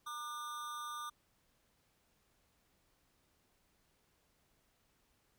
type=tone with amplitude modulation; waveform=square; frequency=1200 Hz; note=D6; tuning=37 cents sharp; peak=-39 dBFS; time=0.06-1.1 s; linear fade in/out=10 ms; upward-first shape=sine; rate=270 Hz; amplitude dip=70%; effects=pink hiss -75 dBFS RMS until 5.38 s